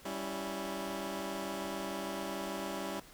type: chord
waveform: 15% pulse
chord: C# diminished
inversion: second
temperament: equal with one note detuned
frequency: 196 / 280.6 / 329.6 Hz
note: G3 / C#4 / E4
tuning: 0 / +21 / 0 cents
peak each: -34 / -36 / -35 dBFS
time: 0.05-3 s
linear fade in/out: 5 ms
effects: pink hiss -56 dBFS RMS until 3.13 s